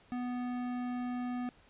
sine tone with tanh clipping, 246.9 Hz, B3, in tune, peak -36 dBFS, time 0.12-1.49 s, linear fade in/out 0 ms, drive 17 dB, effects pink hiss -63 dBFS RMS until 1.69 s + resampled to 8000 Hz

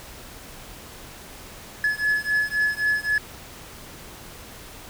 triangle beating tone pair, 1706 / 1709.8 Hz, G#6 / G#6, +46 / +50 cents, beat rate 3.8 Hz, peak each -22 dBFS, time 1.84-3.18 s, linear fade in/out 2 ms, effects pink hiss -42 dBFS RMS until 4.89 s

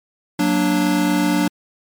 square chord, Gb augmented, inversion none, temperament equal, 185 / 233.1 / 293.7 Hz, Gb3 / Bb3 / D4, 0 / 0 / 0 cents, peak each -21 / -24 / -18 dBFS, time 0.39-1.48 s, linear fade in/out 5 ms, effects MP3 96 kbps

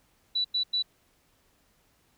sine tone bursts, 3951 Hz, B7, in tune, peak -24 dBFS, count 3, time 0.35-0.826 s, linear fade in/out 10 ms, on 96 ms, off 94 ms, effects pink hiss -67 dBFS RMS until 2.17 s

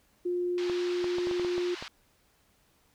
sine tone, 355 Hz, F4, 28 cents sharp, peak -27 dBFS, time 0.25-1.75 s, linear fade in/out 10 ms
white band-pass noise, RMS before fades -43 dBFS, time 0.58-1.88 s, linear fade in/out 0 ms, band 800 to 4500 Hz, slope 24 dB/octave
clicks, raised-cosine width 1 ms, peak -24 dBFS, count 9, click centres 0.698 / 1.043 / 1.184 / 1.271 / 1.312 / 1.397 / 1.448 / 1.58 / 1.825 s
effects pink hiss -67 dBFS RMS until 2.94 s

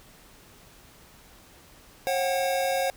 square tone cluster, 540 / 731 / 772 Hz, C#5 / F#5 / G5, -45 / -21 / -27 cents, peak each -27 / -29 / -34 dBFS, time 2.07-2.9 s, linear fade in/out 0 ms, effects pink hiss -53 dBFS RMS until 2.96 s

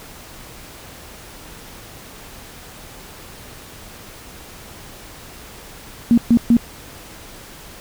sine tone bursts, 235.2 Hz, A#3, 16 cents sharp, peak -8 dBFS, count 3, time 6.11-6.568 s, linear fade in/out 0 ms, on 66 ms, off 130 ms, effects pink hiss -39 dBFS RMS until 7.8 s

